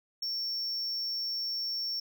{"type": "tone", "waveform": "triangle", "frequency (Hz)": 5460, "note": "F8", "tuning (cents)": -40, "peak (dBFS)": -30, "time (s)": [0.22, 2], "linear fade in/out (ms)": 5, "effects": []}